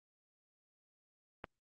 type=click; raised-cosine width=0.5 ms; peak=-27 dBFS; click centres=1.442 s; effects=Opus 24 kbps